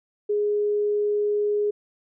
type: tone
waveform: sine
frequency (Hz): 415.3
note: G#4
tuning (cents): 0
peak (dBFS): -20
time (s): 0.29-1.71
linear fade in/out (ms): 10
effects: none